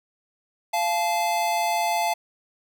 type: tone pair together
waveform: square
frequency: 691.6 / 866 Hz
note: F5 / A5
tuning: -17 / -28 cents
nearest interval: major third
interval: 389 cents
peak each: -25 dBFS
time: 0.73-2.14 s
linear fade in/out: 10 ms
effects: none